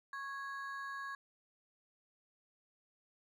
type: ring-modulated tone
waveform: triangle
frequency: 1379 Hz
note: F6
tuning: 22 cents flat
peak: -36 dBFS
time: 0.13-1.15 s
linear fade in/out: 2 ms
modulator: 278 Hz
effects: none